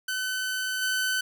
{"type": "tone with level steps", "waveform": "sawtooth", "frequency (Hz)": 1516, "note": "F#6", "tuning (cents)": 42, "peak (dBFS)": [-24, -21], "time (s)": [0.08, 1.21], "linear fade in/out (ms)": 5, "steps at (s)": 0.81, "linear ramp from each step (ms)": 20, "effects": []}